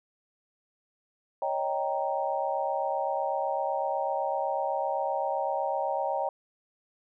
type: chord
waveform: sine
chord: Eb dominant seventh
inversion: third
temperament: equal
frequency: 554.4 / 622.3 / 784 / 932.3 Hz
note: Db5 / Eb5 / G5 / Bb5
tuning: 0 / 0 / 0 / 0 cents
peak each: -32 / -33 / -31 / -33 dBFS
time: 1.42-6.29 s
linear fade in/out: 2 ms
effects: none